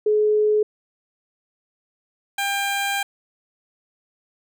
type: tone pair in turn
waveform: sine / 15% pulse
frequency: 424.4 / 797.5 Hz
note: G#4 / G5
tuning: +38 / +30 cents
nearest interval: major seventh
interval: 1092 cents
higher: second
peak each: -15 dBFS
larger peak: neither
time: 0.06-0.63 / 2.38-3.03 s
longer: second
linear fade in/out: 5 ms
effects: none